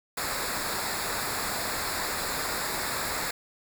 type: noise with comb filter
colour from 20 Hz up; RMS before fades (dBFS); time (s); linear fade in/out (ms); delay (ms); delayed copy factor
pink; -31; 0.17-3.31; 5; 0.33; -0.75
effects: none

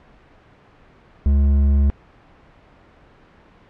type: tone with hard clipping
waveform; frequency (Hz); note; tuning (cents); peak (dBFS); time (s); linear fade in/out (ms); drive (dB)
sine; 70.4; C#2; +27; -14; 1.26-1.9; 0; 6
effects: pink hiss -50 dBFS RMS until 3.69 s + low-pass 2000 Hz 12 dB/octave

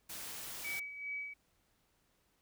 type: noise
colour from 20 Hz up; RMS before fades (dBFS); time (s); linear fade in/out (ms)
white; -45; 0.09-0.8; 10
type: tone with tremolo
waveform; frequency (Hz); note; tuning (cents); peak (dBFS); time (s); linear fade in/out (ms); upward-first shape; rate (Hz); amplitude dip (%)
sine; 2279; C#7; +47; -37; 0.64-1.34; 10; sine; 2.5; 60
effects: pink hiss -75 dBFS RMS until 2.41 s

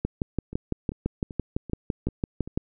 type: two click trains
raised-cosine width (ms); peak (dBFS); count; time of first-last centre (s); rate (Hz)
3; -24 / -12; 6 / 16; 0.53-2.476 / 0.05-2.575; 2.57 / 5.94
effects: none

